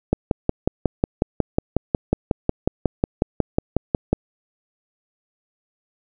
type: click train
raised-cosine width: 2 ms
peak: -3 dBFS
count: 23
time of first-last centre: 0.13-4.13 s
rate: 5.5 Hz
effects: none